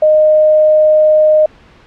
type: tone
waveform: sine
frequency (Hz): 616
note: D#5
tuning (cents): -17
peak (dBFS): -5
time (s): 0.02-1.46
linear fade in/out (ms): 5
effects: pink hiss -43 dBFS RMS until 1.86 s + low-pass 3000 Hz 12 dB/octave